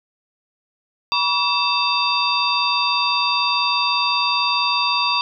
sine tone cluster, 968 / 1138 / 2647 / 3632 / 4720 Hz, B5 / C#6 / E7 / A#7 / D8, -35 / +45 / +7 / -46 / +8 cents, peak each -23 dBFS, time 1.12-5.21 s, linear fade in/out 0 ms, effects none

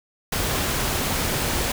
pink noise, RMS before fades -24 dBFS, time 0.32-1.72 s, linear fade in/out 5 ms, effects none

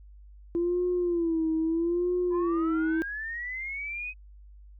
sine tone with vibrato, 338.6 Hz, E4, 46 cents sharp, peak -23 dBFS, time 0.55-3.02 s, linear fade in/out 0 ms, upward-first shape sine, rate 0.77 Hz, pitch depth 100 cents each way
sine linear sweep, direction up, 987.8 to 2536 Hz, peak -32 dBFS, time 2.3-4.14 s, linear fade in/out 50 ms
effects tanh soft clip ceiling -19 dBFS + added 50 Hz sine -47 dBFS peak until 4.79 s

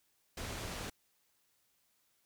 pink low-pass noise, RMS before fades -42 dBFS, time 0.37-0.9 s, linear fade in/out 5 ms, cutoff 9400 Hz, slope 12 dB/octave, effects white hiss -75 dBFS RMS until 2.25 s

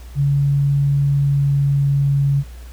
sine tone with pitch glide, 141.1 to 139.96 Hz, C#3 to C#3, +31 to +17 cents, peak -13 dBFS, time 0.15-2.44 s, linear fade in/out 50 ms, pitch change -14 cents, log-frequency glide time 0.97-2.31 s, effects added 60 Hz sine -33 dBFS peak until 2.72 s + pink hiss -47 dBFS RMS until 2.72 s

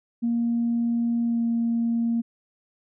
sine tone with pitch glide, 234.5 to 232.3 Hz, A#3 to A#3, +11 to -6 cents, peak -20 dBFS, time 0.22-2.22 s, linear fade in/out 20 ms, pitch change -17 cents, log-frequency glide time 1.24-1.42 s, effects tanh soft clip ceiling -16 dBFS

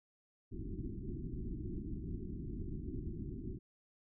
pink low-pass noise, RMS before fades -42 dBFS, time 0.51-3.59 s, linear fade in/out 20 ms, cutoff 380 Hz, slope 96 dB/octave, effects none

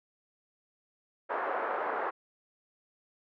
pink band-pass noise, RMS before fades -33 dBFS, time 1.29-2.11 s, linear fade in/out 20 ms, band 460 to 1500 Hz, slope 24 dB/octave, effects none

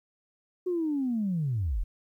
sine linear sweep, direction down, 369.9 to 32.83 Hz, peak -25 dBFS, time 0.66-1.84 s, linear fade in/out 10 ms, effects tanh soft clip ceiling -21 dBFS + 11-bit

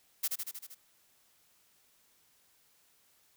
blue noise with echo, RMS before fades -31 dBFS, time 0.23-0.28 s, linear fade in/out 10 ms, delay 78 ms, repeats 6, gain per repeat -3 dB, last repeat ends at 0.748 s, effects white hiss -68 dBFS RMS until 3.36 s

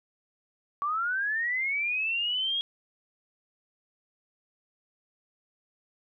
sine linear sweep, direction up, 1128 to 3300 Hz, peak -26 dBFS, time 0.82-2.61 s, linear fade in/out 0 ms, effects none

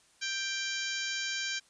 harmonic tone with a mistuned harmonic, 786 Hz, G5, 4 cents sharp, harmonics 2 / 3 / 4 / 5 / 6 / 7 / 8 / 9, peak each -37 / -39 / -40 / -41 / -42 / -42 / -43 / -44 dBFS, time 0.21-1.6 s, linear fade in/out 20 ms, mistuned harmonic 9, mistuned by -60 cents, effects white hiss -64 dBFS RMS until 1.69 s + resampled to 22050 Hz

